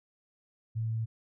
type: tone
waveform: sine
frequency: 112.2 Hz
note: A2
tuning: 34 cents sharp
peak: -29 dBFS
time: 0.75-1.06 s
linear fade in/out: 20 ms
effects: none